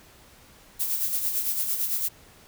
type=noise with tremolo; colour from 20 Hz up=violet; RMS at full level=-25 dBFS; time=0.79-2.09 s; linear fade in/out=20 ms; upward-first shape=sine; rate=8.9 Hz; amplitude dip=50%; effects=pink hiss -53 dBFS RMS until 2.47 s